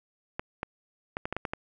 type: clicks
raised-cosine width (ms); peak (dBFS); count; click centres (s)
0.5; -16; 8; 0.395 / 0.631 / 1.169 / 1.255 / 1.326 / 1.366 / 1.452 / 1.535
effects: none